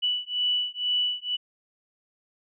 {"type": "beating tone pair", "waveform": "sine", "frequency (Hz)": [2960, 2962.1], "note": ["F#7", "F#7"], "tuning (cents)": [0, 1], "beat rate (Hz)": 2.1, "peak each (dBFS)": -27, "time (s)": [0.02, 1.37], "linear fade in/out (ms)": 20, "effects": []}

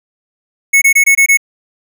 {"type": "tone bursts", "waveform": "square", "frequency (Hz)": 2201, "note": "C#7", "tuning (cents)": -13, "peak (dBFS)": -6, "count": 6, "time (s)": [0.73, 1.373], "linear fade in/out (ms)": 10, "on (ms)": 88, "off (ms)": 23, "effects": []}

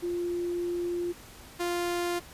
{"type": "tone pair in turn", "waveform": ["sine", "sawtooth"], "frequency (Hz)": [349.2, 349.2], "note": ["F4", "F4"], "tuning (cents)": [0, 0], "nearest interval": "unison", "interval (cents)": 0, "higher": "neither", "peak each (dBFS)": [-28, -24], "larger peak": "second", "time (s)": [[0.02, 1.13], [1.59, 2.2]], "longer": "first", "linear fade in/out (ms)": 20, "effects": ["pink hiss -49 dBFS RMS until 2.33 s", "resampled to 32000 Hz"]}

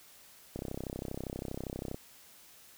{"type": "click train", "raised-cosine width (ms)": 2, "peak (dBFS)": -24, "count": 46, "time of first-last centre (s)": [0.56, 1.945], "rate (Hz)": 32.5, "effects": ["white hiss -57 dBFS RMS until 2.77 s"]}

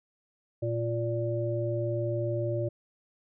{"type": "harmonic tone", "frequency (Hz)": 116.54, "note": "A#2", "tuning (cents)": 0, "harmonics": [1, 3, 5], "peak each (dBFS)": [-30, -33, -32], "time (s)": [0.62, 2.69], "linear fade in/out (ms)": 10, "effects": []}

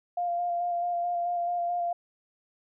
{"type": "tone with vibrato", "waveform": "sine", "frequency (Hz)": 698.5, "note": "F5", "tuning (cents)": 0, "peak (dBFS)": -26, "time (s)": [0.17, 1.93], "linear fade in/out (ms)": 5, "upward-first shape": "square", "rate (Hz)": 4.6, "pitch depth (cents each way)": 15, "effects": []}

